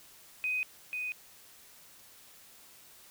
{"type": "tone pair in turn", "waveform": "sine", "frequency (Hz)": [2505, 2493], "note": ["D#7", "D#7"], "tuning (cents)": [11, 3], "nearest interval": "unison", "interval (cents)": 8, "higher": "first", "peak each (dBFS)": [-29, -33], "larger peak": "first", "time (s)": [[0.44, 0.63], [0.93, 1.12]], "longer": "neither", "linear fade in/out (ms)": 0, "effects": ["white hiss -56 dBFS RMS until 3.1 s"]}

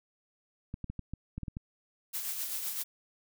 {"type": "clicks", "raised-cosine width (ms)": 5, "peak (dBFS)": -25, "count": 9, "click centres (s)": [0.741, 0.843, 0.9, 0.993, 1.136, 1.38, 1.433, 1.482, 1.569]}
{"type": "noise with tremolo", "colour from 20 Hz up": "blue", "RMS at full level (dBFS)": -34, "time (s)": [2.13, 2.84], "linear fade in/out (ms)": 20, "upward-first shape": "triangle", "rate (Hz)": 7.8, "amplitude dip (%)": 50}
{"effects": []}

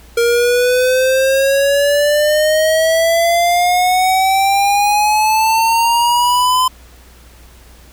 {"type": "exponential sweep", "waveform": "square", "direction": "up", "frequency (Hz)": [466.5, 1025], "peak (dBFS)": -11, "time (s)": [0.17, 6.68], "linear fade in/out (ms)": 5, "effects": ["added 60 Hz sine -41 dBFS peak until 7.92 s", "pink hiss -45 dBFS RMS until 7.92 s"]}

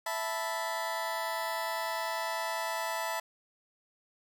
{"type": "chord", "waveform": "30% pulse", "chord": "E suspended fourth", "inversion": "none", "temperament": "just", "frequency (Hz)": [659.3, 879, 988.9], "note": ["E5", "A5", "B5"], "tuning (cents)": [0, -2, 2], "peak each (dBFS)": -34, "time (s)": [0.06, 3.2], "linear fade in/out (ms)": 5, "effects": []}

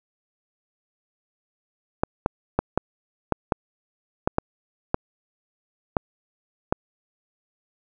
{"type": "clicks", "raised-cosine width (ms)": 1, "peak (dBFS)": -5, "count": 11, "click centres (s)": [2.035, 2.261, 2.59, 2.776, 3.323, 3.522, 4.275, 4.384, 4.944, 5.968, 6.725], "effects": []}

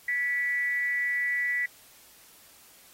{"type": "tone with frequency modulation", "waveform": "sine", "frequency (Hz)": 1961, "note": "B6", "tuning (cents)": -13, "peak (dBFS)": -25, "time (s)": [0.08, 1.66], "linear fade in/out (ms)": 5, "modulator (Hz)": 273, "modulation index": 0.37, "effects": ["white hiss -55 dBFS RMS until 2.93 s", "AAC 48 kbps"]}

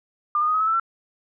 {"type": "tone with pitch steps", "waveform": "sine", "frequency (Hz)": [1198, 1221.8, 1246, 1270.7, 1295.9, 1321.6, 1347.8], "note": ["D6", "D#6", "D#6", "D#6", "E6", "E6", "E6"], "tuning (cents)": [34, -32, 2, 36, -30, 4, 38], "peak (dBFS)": -18, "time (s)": [0.35, 0.798], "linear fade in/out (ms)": 2, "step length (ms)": 64, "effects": []}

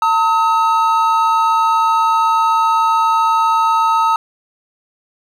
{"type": "tone pair together", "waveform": "triangle", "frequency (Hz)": [904, 1276.2], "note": ["A5", "D#6"], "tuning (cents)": [47, 44], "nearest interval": "tritone", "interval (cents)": 597, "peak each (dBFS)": -12, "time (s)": [0.02, 4.16], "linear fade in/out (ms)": 2, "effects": []}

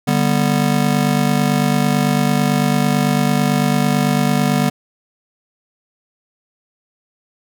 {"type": "chord", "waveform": "square", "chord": "G major", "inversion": "second", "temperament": "just", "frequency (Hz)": [147, 196, 245], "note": ["D3", "G3", "B3"], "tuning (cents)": [2, 0, -14], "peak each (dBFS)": -19, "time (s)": [0.07, 4.7], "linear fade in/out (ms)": 10, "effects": []}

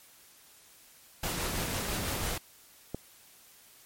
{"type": "noise with tremolo", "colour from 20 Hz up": "pink", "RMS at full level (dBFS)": -32, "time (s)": [1.23, 2.38], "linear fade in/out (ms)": 5, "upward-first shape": "sine", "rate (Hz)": 6, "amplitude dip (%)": 25}
{"type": "click", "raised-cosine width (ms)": 2, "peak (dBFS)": -20, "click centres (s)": 2.946}
{"effects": ["white hiss -57 dBFS RMS until 3.85 s", "MP3 64 kbps"]}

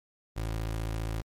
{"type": "tone", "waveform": "25% pulse", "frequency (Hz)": 54.9, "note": "A1", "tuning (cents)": -3, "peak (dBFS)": -27, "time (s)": [0.36, 1.22], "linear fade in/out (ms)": 10, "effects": ["MP3 64 kbps"]}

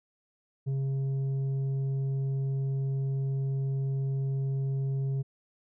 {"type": "tone with tanh clipping", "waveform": "sine", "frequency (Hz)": 135.7, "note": "C#3", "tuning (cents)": -36, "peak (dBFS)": -28, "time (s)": [0.66, 5.23], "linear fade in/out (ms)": 20, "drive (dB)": 5, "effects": []}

